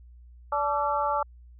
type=harmonic tone with a mistuned harmonic; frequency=289.8 Hz; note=D4; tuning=23 cents flat; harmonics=2 / 3 / 4 / 5; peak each=-30 / -27 / -29 / -32 dBFS; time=0.52-1.23 s; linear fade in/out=5 ms; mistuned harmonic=5; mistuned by=-120 cents; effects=added 60 Hz sine -47 dBFS peak until 1.59 s